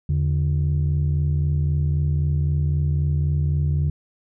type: tone pair together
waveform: sine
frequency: 81.77 / 145.6 Hz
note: E2 / D3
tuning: -13 / -15 cents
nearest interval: minor seventh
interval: 998 cents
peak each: -19 dBFS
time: 0.09-3.9 s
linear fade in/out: 5 ms
effects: tanh soft clip ceiling -14 dBFS